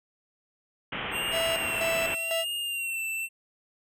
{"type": "low-pass noise", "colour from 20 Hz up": "white", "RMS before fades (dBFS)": -34, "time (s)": [0.92, 2.15], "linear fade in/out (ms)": 5, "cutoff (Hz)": 3200, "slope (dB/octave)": 96}
{"type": "tone with vibrato", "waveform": "square", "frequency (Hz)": 2748, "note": "F7", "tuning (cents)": -29, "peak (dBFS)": -30, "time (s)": [1.11, 3.29], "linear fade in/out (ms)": 50, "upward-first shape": "sine", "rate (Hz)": 0.88, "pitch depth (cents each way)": 55}
{"type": "tone with tremolo", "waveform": "45% pulse", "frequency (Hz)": 659.3, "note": "E5", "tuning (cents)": 0, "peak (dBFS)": -27, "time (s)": [1.31, 2.45], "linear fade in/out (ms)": 50, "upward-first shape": "square", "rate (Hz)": 2, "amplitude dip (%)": 75}
{"effects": []}